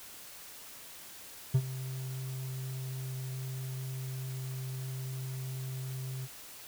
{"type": "tone with ADSR envelope", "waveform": "triangle", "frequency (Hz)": 130.81, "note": "C3", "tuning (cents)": 0, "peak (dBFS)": -18, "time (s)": [1.54, 6.28], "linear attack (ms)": 11, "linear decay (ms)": 59, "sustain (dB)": -16, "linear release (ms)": 41, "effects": ["white hiss -49 dBFS RMS until 6.67 s"]}